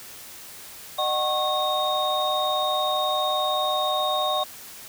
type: tone cluster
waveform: sine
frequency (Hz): 609 / 749 / 1093 / 3714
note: D#5 / F#5 / C#6 / A#7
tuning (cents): -37 / +21 / -25 / -7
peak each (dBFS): -27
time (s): 0.98-4.44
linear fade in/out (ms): 10
effects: white hiss -42 dBFS RMS until 4.88 s